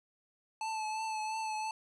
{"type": "tone with vibrato", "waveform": "square", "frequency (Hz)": 873, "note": "A5", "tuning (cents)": -14, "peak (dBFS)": -35, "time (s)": [0.61, 1.71], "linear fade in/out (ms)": 2, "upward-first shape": "triangle", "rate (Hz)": 2.9, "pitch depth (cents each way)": 32, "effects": ["resampled to 22050 Hz"]}